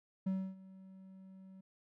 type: tone with ADSR envelope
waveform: triangle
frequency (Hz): 190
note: F#3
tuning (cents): +46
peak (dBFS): -29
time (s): 0.26-1.61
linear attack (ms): 10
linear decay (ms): 280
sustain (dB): -21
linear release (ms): 7
effects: none